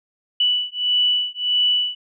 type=beating tone pair; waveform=sine; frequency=2962 / 2963.6 Hz; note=F#7 / F#7; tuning=+1 / +2 cents; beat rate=1.6 Hz; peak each=-20 dBFS; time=0.4-1.95 s; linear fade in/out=5 ms; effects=none